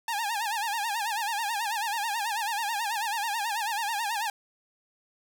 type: tone with vibrato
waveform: sawtooth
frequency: 867 Hz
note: A5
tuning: 26 cents flat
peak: -24 dBFS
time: 0.08-4.3 s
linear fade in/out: 2 ms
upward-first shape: sine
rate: 9.2 Hz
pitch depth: 140 cents each way
effects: none